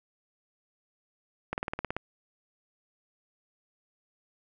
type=slowing click train; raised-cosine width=0.5 ms; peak=-16 dBFS; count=9; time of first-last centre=1.53-1.966 s; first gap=49 ms; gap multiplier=1.03; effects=none